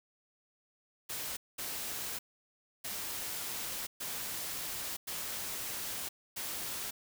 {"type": "noise bursts at uneven times", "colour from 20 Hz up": "white", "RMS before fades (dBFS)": -39, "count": 6, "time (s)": [[1.09, 1.37], [1.58, 2.19], [2.84, 3.87], [4, 4.97], [5.07, 6.09], [6.36, 6.91]], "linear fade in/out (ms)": 10, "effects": []}